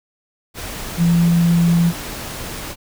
sine tone in noise, 170 Hz, F3, 46 cents flat, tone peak -11 dBFS, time 0.97-1.93 s, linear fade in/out 50 ms, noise pink, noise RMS -29 dBFS, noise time 0.54-2.76 s, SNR +15 dB, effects none

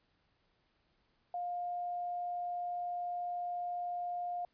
sine tone, 707 Hz, F5, 21 cents sharp, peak -35 dBFS, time 1.34-4.45 s, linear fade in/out 2 ms, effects pink hiss -75 dBFS RMS until 4.53 s + resampled to 11025 Hz

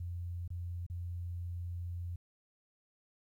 sine tone with dropouts, 87.31 Hz, F2, in tune, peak -37 dBFS, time 0-2.16 s, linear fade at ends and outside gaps 5 ms, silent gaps 0.478-0.503 / 0.865-0.899 s, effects 12-bit

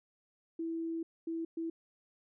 sine tone bursts at uneven times, 329.1 Hz, E4, 3 cents flat, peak -34 dBFS, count 3, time 0.59-1.03 / 1.27-1.45 / 1.57-1.7 s, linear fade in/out 5 ms, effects none

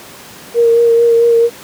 sine tone with vibrato, 466.2 Hz, A#4, in tune, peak -6 dBFS, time 0.54-1.5 s, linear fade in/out 50 ms, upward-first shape sine, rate 4.5 Hz, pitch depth 18 cents each way, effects pink hiss -34 dBFS RMS until 1.63 s + high-pass 150 Hz 12 dB/octave

